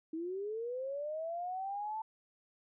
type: linear sweep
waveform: sine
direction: up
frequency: 313.4 to 888 Hz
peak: -36 dBFS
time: 0.13-2.02 s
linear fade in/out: 5 ms
effects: none